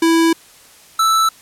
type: tone pair in turn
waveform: square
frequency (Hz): 329.6 / 1318.4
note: E4 / E6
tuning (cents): 0 / 0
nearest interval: 2 octaves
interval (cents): 2400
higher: second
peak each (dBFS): -11 / -12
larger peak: first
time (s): 0.02-0.33 / 0.99-1.29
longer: first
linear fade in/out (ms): 5
effects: white hiss -45 dBFS RMS until 1.41 s + low-pass 12000 Hz 12 dB/octave